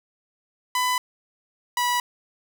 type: tone pair in turn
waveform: sawtooth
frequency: 1000 / 977.2 Hz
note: B5 / B5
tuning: +21 / -19 cents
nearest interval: unison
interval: 40 cents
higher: first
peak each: -17 dBFS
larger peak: neither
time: 0.75-0.98 / 1.77-2 s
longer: neither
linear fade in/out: 2 ms
effects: none